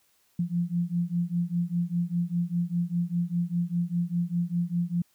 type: beating tone pair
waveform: sine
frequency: 170.7 / 175.7 Hz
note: F3 / F3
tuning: -39 / +11 cents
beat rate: 5 Hz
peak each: -28 / -28 dBFS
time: 0.39-5.02 s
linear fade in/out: 5 ms
effects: white hiss -67 dBFS RMS until 5.14 s